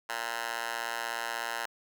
10% pulse tone with high-pass filter, 116.54 Hz, A#2, in tune, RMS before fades -35 dBFS, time 0.09-1.66 s, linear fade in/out 5 ms, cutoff 1100 Hz, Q 2.9, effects none

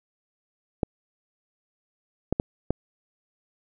clicks, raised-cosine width 2 ms, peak -9 dBFS, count 4, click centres 0.832 / 2.326 / 2.399 / 2.706 s, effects none

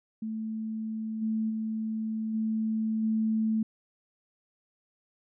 sine tone with level steps, 220 Hz, A3, in tune, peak -31 / -26 / -29 / -26 / -24 dBFS, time 0.22-3.63 s, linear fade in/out 5 ms, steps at 1.21 / 1.49 / 2.33 / 3.02 s, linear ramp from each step 20 ms, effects none

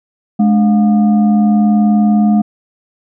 sine tone with frequency modulation, 210.7 Hz, G#3, 25 cents sharp, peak -7 dBFS, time 0.39-2.42 s, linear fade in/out 10 ms, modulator 502 Hz, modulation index 0.46, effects none

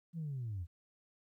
sine linear sweep, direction down, 172.2 to 79.3 Hz, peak -36 dBFS, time 0.13-0.67 s, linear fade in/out 50 ms, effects tanh soft clip ceiling -34 dBFS + 13-bit

